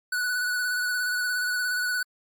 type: tone with vibrato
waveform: square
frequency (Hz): 1480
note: F#6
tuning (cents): 0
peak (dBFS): -25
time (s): 0.12-2.03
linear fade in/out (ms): 5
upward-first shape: square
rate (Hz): 17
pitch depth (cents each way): 20
effects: MP3 96 kbps